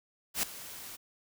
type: noise with ADSR envelope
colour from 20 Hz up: white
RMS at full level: -28 dBFS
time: 0.34-0.97 s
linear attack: 91 ms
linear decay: 3 ms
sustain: -17 dB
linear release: 20 ms
effects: none